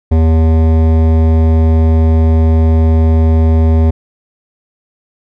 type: tone with hard clipping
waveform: sine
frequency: 80.4 Hz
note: E2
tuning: 43 cents flat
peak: -8 dBFS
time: 0.11-3.91 s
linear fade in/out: 10 ms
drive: 15 dB
effects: none